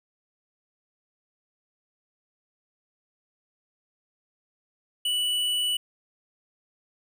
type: tone with hard clipping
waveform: triangle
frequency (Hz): 2958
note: F#7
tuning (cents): -1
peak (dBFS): -25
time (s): 5.05-5.77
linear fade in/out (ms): 5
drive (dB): 13
effects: none